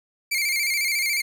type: tone with vibrato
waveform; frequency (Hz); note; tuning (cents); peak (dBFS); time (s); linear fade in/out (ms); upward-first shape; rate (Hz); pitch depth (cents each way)
sawtooth; 2228; C#7; +8; -18; 0.31-1.22; 10; square; 14; 70
effects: none